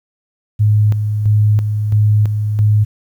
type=tone with tremolo; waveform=sine; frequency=105.7 Hz; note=G#2; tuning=31 cents sharp; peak=-8 dBFS; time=0.59-2.85 s; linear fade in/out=20 ms; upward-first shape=square; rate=1.5 Hz; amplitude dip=50%; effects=8-bit

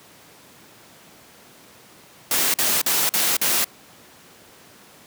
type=noise bursts; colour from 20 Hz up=white; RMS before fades=-20 dBFS; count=5; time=2.31-3.644 s; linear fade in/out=2 ms; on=230 ms; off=46 ms; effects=pink hiss -48 dBFS RMS until 5.06 s + high-pass 150 Hz 12 dB/octave

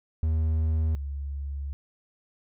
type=tone pair in turn; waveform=triangle / sine; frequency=79.3 / 70.05 Hz; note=D#2 / C#2; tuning=+33 / +19 cents; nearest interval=major second; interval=214 cents; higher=first; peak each=-20 / -30 dBFS; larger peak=first; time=0.23-0.95 / 0.95-1.73 s; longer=second; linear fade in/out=0 ms; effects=none

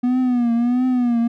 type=tone with vibrato; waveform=triangle; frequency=244 Hz; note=B3; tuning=21 cents flat; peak=-13 dBFS; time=0.03-1.28 s; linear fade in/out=10 ms; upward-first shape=triangle; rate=1.5 Hz; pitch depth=95 cents each way; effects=none

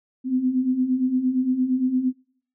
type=beating tone pair; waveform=sine; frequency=249.7 / 258.4 Hz; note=B3 / C4; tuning=+19 / -21 cents; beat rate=8.7 Hz; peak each=-26 / -20 dBFS; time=0.24-2.13 s; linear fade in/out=50 ms; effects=noise-tail reverb RT60 0.6 s tail -25 dB re dry

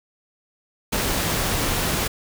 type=noise; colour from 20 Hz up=pink; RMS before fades=-23 dBFS; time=0.92-2.08 s; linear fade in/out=10 ms; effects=none

